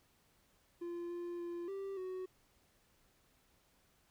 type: tone with pitch steps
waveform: triangle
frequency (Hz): 345.3 / 347.9 / 345.3 / 391.2 / 371.4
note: F4 / F4 / F4 / G4 / F#4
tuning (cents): -20 / -7 / -20 / -4 / +7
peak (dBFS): -38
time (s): 0.81-2.26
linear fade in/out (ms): 10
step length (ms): 290
effects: pink hiss -72 dBFS RMS until 4.1 s